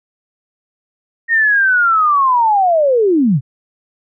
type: linear sweep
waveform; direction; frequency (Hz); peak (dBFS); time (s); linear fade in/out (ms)
sine; down; 1864.7 to 113.4; -9; 1.28-3.41; 50
effects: none